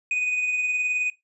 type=tone with tremolo; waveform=triangle; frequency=2489 Hz; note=D#7; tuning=in tune; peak=-19 dBFS; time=0.11-1.1 s; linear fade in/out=2 ms; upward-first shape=sine; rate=19 Hz; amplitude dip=35%; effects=noise-tail reverb RT60 0.2 s tail -20 dB re dry + resampled to 24000 Hz